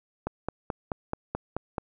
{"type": "click train", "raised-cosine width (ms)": 1, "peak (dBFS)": -15, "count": 8, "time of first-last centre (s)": [0.27, 1.782], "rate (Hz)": 4.63, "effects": []}